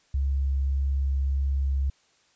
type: tone with vibrato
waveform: sine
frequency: 68.3 Hz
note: C#2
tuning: 25 cents flat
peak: -22 dBFS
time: 0.14-1.9 s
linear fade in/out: 5 ms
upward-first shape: triangle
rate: 1.7 Hz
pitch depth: 8 cents each way
effects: white hiss -64 dBFS RMS until 2.35 s + resampled to 16000 Hz